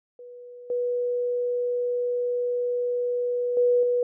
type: tone with level steps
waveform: sine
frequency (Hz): 488.7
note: B4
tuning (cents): -18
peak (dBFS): -40 / -23 / -17 / -20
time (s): 0.19-4.03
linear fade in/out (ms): 2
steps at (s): 0.7 / 3.57 / 3.83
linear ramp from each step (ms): 2
effects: none